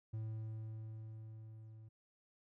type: tone with level ramp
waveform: triangle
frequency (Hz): 110.1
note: A2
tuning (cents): +2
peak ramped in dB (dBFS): -37 to -51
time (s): 0.13-1.89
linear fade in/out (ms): 10
effects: none